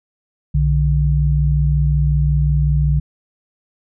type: tone pair together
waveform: sine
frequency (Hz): 62 / 147.46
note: B1 / D3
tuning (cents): +7 / +7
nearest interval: octave + minor third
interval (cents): 1500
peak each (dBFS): -15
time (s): 0.54-3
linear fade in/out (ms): 10
effects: none